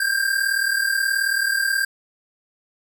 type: tone pair together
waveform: square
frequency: 1571 / 1609.6 Hz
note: G6 / G6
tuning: +3 / +45 cents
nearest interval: unison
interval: 42 cents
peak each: -23 / -22 dBFS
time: 0-1.85 s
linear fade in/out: 5 ms
effects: none